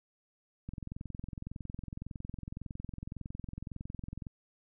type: click train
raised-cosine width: 5 ms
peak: -28 dBFS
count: 79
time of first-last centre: 0.69-4.268 s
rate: 21.8 Hz
effects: none

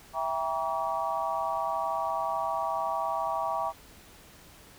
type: chord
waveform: sine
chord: E diminished seventh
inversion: none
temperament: just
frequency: 659.3 / 791.1 / 949.3 / 1139.2 Hz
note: E5 / G5 / Bb5 / Db6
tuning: 0 / +16 / +31 / +47 cents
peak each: -33 dBFS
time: 0.13-3.73 s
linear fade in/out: 50 ms
effects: pink hiss -53 dBFS RMS until 4.78 s

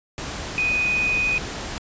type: tone in noise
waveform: sine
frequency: 2489 Hz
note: D#7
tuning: in tune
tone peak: -19 dBFS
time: 0.58-1.38 s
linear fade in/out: 0 ms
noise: pink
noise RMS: -31 dBFS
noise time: 0.18-1.78 s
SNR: +9 dB
effects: resampled to 16000 Hz

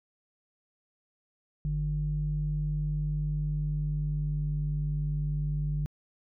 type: tone pair together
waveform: sine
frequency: 50.06 / 150 Hz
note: G1 / D3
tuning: +37 / +37 cents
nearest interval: octave + perfect fifth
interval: 1900 cents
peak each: -31 / -28 dBFS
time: 1.65-5.86 s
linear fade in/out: 0 ms
effects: tanh soft clip ceiling -20 dBFS

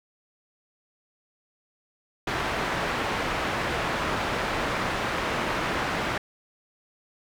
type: low-pass noise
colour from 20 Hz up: white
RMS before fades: -28 dBFS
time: 2.27-6.18 s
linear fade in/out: 5 ms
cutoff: 1700 Hz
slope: 12 dB/octave
effects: none

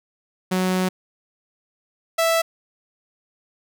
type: tone pair in turn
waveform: sawtooth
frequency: 185 / 659.3 Hz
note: F#3 / E5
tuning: 0 / 0 cents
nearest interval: octave + minor seventh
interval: 2200 cents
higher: second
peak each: -15 / -13 dBFS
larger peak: second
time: 0.51-0.89 / 2.18-2.42 s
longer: first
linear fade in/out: 10 ms
effects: none

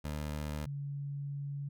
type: tone pair in turn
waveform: 20% pulse / sine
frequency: 75 / 141.58 Hz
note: D2 / C#3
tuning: +37 / +37 cents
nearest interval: major seventh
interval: 1100 cents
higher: second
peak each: -31 / -36 dBFS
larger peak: first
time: 0.04-0.66 / 0.66-1.69 s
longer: second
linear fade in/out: 10 ms
effects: none

